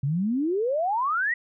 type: exponential sweep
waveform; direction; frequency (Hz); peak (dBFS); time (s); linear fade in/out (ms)
sine; up; 130.81 to 1975.5; -22; 0.03-1.34; 5
effects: none